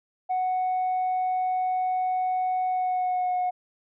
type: tone with pitch glide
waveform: sine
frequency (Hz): 740 to 727.7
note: F#5 to F#5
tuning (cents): 0 to -29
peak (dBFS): -21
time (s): 0.29-3.51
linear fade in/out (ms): 20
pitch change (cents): -29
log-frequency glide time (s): 2.67-3.35
effects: tanh soft clip ceiling -21 dBFS